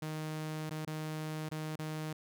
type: tone with dropouts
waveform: sawtooth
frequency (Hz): 155.56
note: D#3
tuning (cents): 0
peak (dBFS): -33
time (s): 0.02-2.13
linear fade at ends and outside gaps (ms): 5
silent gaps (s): 0.696-0.708 / 0.851-0.873 / 1.49-1.514 / 1.758-1.79
effects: none

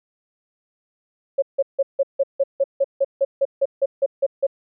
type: tone bursts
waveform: sine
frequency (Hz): 549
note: C#5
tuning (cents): -17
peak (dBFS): -14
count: 16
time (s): 1.38-4.468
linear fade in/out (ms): 10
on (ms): 43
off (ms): 160
effects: none

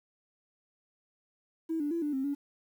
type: tone with pitch steps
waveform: triangle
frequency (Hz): 324.4 / 292.4 / 336.7 / 294.9 / 266.3 / 283.9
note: E4 / D4 / E4 / D4 / C4 / C#4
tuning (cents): -28 / -7 / +37 / +7 / +31 / +41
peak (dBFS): -25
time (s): 1.69-2.35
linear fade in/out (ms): 20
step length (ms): 110
effects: tanh soft clip ceiling -27 dBFS + 10-bit

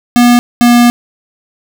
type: tone pair in turn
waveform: square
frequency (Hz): 241.9 / 240.1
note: B3 / B3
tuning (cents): -36 / -49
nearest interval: unison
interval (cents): 13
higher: first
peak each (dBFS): -4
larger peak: neither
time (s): 0.16-0.39 / 0.61-0.9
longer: second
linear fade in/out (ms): 0
effects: none

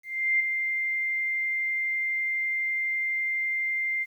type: tone with ADSR envelope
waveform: sine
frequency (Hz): 2096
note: C7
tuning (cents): +2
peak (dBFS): -19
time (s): 0.03-4.06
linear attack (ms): 370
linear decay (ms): 6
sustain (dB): -6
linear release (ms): 39
effects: 10-bit

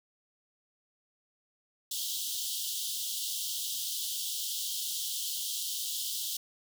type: high-pass noise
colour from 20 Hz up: pink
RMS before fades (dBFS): -35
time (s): 1.91-6.37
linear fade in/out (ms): 5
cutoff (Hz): 3000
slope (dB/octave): 96
effects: none

